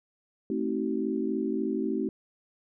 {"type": "chord", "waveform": "sine", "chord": "A diminished seventh", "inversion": "none", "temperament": "just", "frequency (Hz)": [220, 264, 316.8, 380.2], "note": ["A3", "C4", "Eb4", "Gb4"], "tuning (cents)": [0, 16, 31, 47], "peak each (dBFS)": -32, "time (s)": [0.5, 2.09], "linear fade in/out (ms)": 2, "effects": []}